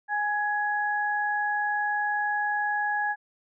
sine tone pair together, 830.6 / 1672.8 Hz, G#5 / G#6, 0 / +12 cents, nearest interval octave, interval 1212 cents, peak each -27 dBFS, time 0.08-3.16 s, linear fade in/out 50 ms, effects none

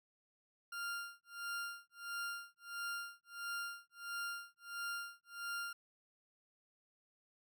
40% pulse tone with tremolo, 1396.9 Hz, F6, in tune, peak -38 dBFS, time 0.72-5.73 s, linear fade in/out 5 ms, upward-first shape sine, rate 1.5 Hz, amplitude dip 100%, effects none

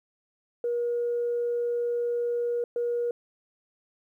sine tone bursts at uneven times, 477.5 Hz, A#4, 42 cents sharp, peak -24 dBFS, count 2, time 0.64-2.64 / 2.76-3.11 s, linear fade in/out 2 ms, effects tanh soft clip ceiling -20 dBFS + 11-bit

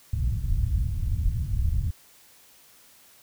white low-pass noise, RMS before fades -25 dBFS, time 0.13-1.91 s, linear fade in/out 5 ms, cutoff 100 Hz, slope 24 dB/octave, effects white hiss -55 dBFS RMS until 3.22 s

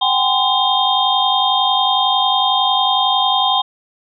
sine tone cluster, 757 / 808 / 1028 / 3212 / 3651 Hz, F#5 / G#5 / C6 / G7 / A#7, +39 / -48 / -31 / +41 / -37 cents, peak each -19 dBFS, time 0.01-3.62 s, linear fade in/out 10 ms, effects none

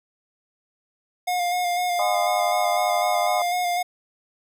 square tone with vibrato, 712 Hz, F5, 33 cents sharp, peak -22 dBFS, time 1.27-3.83 s, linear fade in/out 10 ms, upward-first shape square, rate 4 Hz, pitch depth 20 cents each way
harmonic tone, 204.6 Hz, G#3, 26 cents flat, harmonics 3 / 4 / 5 / 6, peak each -26 / -28 / -30 / -32 dBFS, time 1.99-3.42 s, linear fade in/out 2 ms
effects none

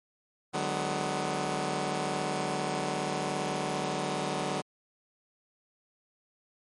10% pulse chord, G# half-diminished seventh, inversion second, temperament just, 149.51 / 186.89 / 207.7 / 249.2 Hz, D3 / F#3 / G#3 / B3, +31 / +18 / 0 / +16 cents, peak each -26 / -26 / -29 / -31 dBFS, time 0.53-4.62 s, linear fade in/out 20 ms, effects MP3 48 kbps

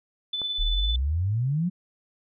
sine tone with tremolo, 3502 Hz, A7, 9 cents flat, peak -25 dBFS, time 0.33-0.96 s, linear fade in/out 5 ms, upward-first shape sine, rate 18 Hz, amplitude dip 40%
click, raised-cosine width 1 ms, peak -25 dBFS, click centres 0.417 s
sine exponential sweep, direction up, 34.65 to 187 Hz, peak -22 dBFS, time 0.58-1.7 s, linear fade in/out 20 ms
effects none

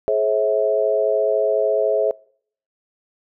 sine tone cluster, 425 / 539 / 649 Hz, G#4 / C#5 / E5, +40 / -49 / -27 cents, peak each -20 dBFS, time 0.08-2.11 s, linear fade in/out 0 ms, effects noise-tail reverb RT60 0.6 s tail -25 dB re dry

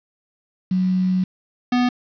sine / square tone pair in turn, 185 / 246.9 Hz, F#3 / B3, 0 / 0 cents, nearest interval perfect fourth, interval 500 cents, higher second, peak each -16 / -16 dBFS, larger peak neither, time 0.71-1.24 / 1.72-1.89 s, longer first, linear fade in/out 5 ms, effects resampled to 11025 Hz + 7-bit

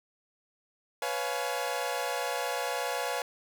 sawtooth chord, C# dominant seventh, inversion third, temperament equal with one note detuned, 493.9 / 554.4 / 698.5 / 845.6 Hz, B4 / C#5 / E#5 / G#5, 0 / 0 / 0 / +31 cents, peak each -32 dBFS, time 1.02-3.22 s, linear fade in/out 2 ms, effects none

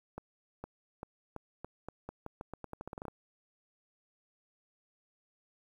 accelerating click train, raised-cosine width 1 ms, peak -27 dBFS, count 19, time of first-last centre 0.18-3.082 s, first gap 460 ms, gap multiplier 0.85, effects 10-bit

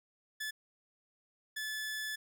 sawtooth tone bursts at uneven times, 1730 Hz, A6, 30 cents flat, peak -33 dBFS, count 2, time 0.4-0.51 / 1.56-2.16 s, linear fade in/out 10 ms, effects none

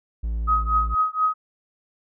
triangle tone, 56.3 Hz, A1, 40 cents sharp, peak -21 dBFS, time 0.23-0.95 s, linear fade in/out 10 ms
sine tone with tremolo, 1262 Hz, D#6, 24 cents sharp, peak -15 dBFS, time 0.47-1.34 s, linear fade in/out 20 ms, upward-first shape triangle, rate 4.2 Hz, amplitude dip 100%
effects none

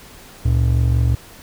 triangle ring-modulated tone, 92.8 Hz, F#2, 6 cents sharp, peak -8 dBFS, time 0.45-1.15 s, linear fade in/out 5 ms, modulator 22.7 Hz, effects pink hiss -42 dBFS RMS until 1.42 s

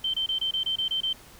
sine tone bursts, 3109 Hz, G7, 15 cents flat, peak -24 dBFS, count 9, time 0.04-1.13 s, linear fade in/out 5 ms, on 98 ms, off 26 ms, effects pink hiss -50 dBFS RMS until 1.39 s

